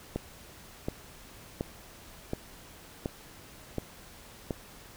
click train, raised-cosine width 2 ms, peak -17 dBFS, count 7, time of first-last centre 0.16-4.508 s, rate 1.38 Hz, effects pink hiss -51 dBFS RMS until 4.96 s

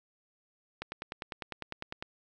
click train, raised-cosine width 0.3 ms, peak -21 dBFS, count 13, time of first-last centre 0.82-2.025 s, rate 9.96 Hz, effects none

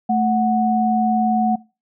sine tone pair together, 220 / 737.9 Hz, A3 / F#5, 0 / -5 cents, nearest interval octave + major sixth, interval 2095 cents, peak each -18 / -17 dBFS, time 0.09-1.56 s, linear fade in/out 10 ms, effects noise-tail reverb RT60 0.3 s tail -22 dB re dry

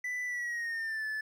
triangle tone with pitch glide, 1987 to 1739.8 Hz, B6 to A6, +10 to -20 cents, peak -31 dBFS, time 0.04-1.21 s, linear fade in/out 5 ms, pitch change -230 cents, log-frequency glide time 0.25-1.06 s, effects none

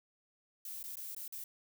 violet noise with dropouts, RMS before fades -44 dBFS, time 0.65-1.44 s, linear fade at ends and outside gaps 2 ms, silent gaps 0.828-0.839 / 0.956-0.969 / 1.148-1.164 / 1.279-1.324 s, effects none

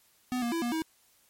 square tone with pitch steps, 250.8 / 236.7 / 333 / 238.9 / 320.5 Hz, B3 / A#3 / E4 / A#3 / E4, +27 / +27 / +18 / +43 / -49 cents, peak -29 dBFS, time 0.32-0.82 s, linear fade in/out 0 ms, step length 100 ms, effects white hiss -65 dBFS RMS until 1.29 s + MP3 64 kbps

